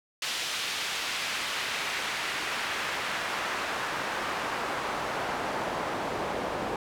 pink noise with band-pass filter sweep, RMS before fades -32 dBFS, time 0.22-6.76 s, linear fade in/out 2 ms, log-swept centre 3500 to 620 Hz, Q 0.89, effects none

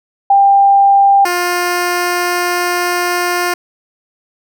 sine / 10% pulse tone pair in turn, 794 / 353.7 Hz, G5 / F4, +22 / +22 cents, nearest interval octave + major second, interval 1400 cents, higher first, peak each -5 dBFS, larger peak neither, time 0.3-1.25 / 1.25-3.54 s, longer second, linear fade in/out 5 ms, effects none

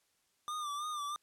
square tone with vibrato, 1193 Hz, D6, 27 cents sharp, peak -37 dBFS, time 0.48-1.16 s, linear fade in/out 0 ms, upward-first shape sine, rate 3.1 Hz, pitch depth 61 cents each way, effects white hiss -75 dBFS RMS until 1.22 s + low-pass 11000 Hz 12 dB/octave

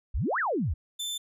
sine exponential two-way sweep, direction up then down, 42.13 to 1975.5 to 60.2 Hz, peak -25 dBFS, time 0.14-0.74 s, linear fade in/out 10 ms, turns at 0.39 s
sawtooth tone, 3539 Hz, A7, 9 cents sharp, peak -28 dBFS, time 0.99-1.18 s, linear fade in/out 10 ms
effects resampled to 32000 Hz

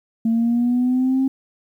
sine linear sweep, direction up, 225 to 267.8 Hz, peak -14 dBFS, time 0.25-1.28 s, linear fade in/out 5 ms, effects tanh soft clip ceiling -12 dBFS + 9-bit

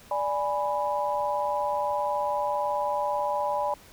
sine chord, G# diminished, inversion second, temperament equal, 587.3 / 830.6 / 987.8 Hz, D5 / G#5 / B5, 0 / 0 / 0 cents, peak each -29 dBFS, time 0.11-3.74 s, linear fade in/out 2 ms, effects pink hiss -52 dBFS RMS until 3.92 s

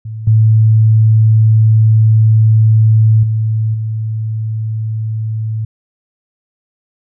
sine tone with level steps, 110 Hz, A2, in tune, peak -21 / -5 / -11 / -15 dBFS, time 0.05-5.65 s, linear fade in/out 5 ms, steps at 0.27 / 3.23 / 3.74 s, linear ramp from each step 5 ms, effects none

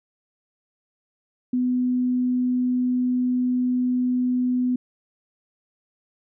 sine tone, 250 Hz, B3, 21 cents sharp, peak -19 dBFS, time 1.53-4.76 s, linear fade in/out 5 ms, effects none

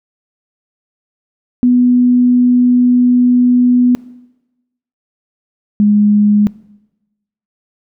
sine tone pair in turn, 246.9 / 207.6 Hz, B3 / G#3, 0 / 0 cents, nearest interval minor third, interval 300 cents, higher first, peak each -6 dBFS, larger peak neither, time 1.63-3.95 / 5.8-6.47 s, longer first, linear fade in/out 0 ms, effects noise-tail reverb RT60 1.0 s tail -21 dB re dry

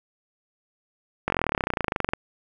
slowing click train, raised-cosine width 0.5 ms, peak -8 dBFS, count 28, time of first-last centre 1.28-2.135 s, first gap 21 ms, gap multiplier 1.03, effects 8-bit

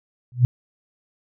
sine tone with exponential growth, 123.47 Hz, B2, in tune, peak -7 dBFS, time 0.32-0.45 s, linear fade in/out 0 ms, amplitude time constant 28 ms, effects none

